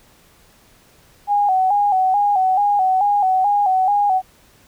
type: tone with vibrato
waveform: sine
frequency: 784 Hz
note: G5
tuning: in tune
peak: -13 dBFS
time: 1.27-4.22 s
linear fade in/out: 50 ms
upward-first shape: square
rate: 2.3 Hz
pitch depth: 75 cents each way
effects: pink hiss -52 dBFS RMS until 4.67 s